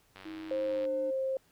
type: click train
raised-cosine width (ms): 0.3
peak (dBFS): -32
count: 67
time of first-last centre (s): 0.16-0.853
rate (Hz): 95.3
type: tone with pitch glide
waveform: triangle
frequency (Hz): 317.9 to 300.4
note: D#4 to D4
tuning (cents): +37 to +39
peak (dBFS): -38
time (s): 0.25-1.11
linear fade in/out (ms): 10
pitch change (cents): -98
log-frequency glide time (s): 0.62-0.88
type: tone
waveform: sine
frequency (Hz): 530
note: C5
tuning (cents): +22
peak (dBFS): -29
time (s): 0.51-1.37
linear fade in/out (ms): 2
effects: pink hiss -67 dBFS RMS until 1.51 s